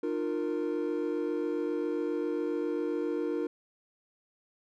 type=tone cluster; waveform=triangle; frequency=303.5 / 350.9 / 465.5 Hz; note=D#4 / F4 / A#4; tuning=-43 / +8 / -2 cents; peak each=-31 dBFS; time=0.03-3.47 s; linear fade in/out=5 ms; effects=tanh soft clip ceiling -19 dBFS